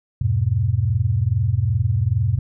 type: tone cluster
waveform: sine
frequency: 81.5 / 100.3 / 122.8 Hz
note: E2 / G2 / B2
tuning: -19 / +40 / -9 cents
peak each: -25 / -19 / -20 dBFS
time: 0.21-2.39 s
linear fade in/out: 5 ms
effects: none